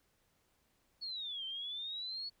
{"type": "exponential two-way sweep", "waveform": "sine", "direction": "down then up", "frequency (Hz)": [4435, 3095, 4435], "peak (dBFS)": -39, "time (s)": [1.01, 2.3], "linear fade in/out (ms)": 20, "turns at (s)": 1.45, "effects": ["pink hiss -75 dBFS RMS until 2.4 s"]}